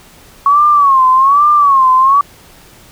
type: tone with vibrato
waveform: sine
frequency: 1108.7 Hz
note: C#6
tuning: in tune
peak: -5 dBFS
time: 0.46-2.21 s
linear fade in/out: 2 ms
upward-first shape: sine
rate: 1.2 Hz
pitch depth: 130 cents each way
effects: pink hiss -41 dBFS RMS until 2.91 s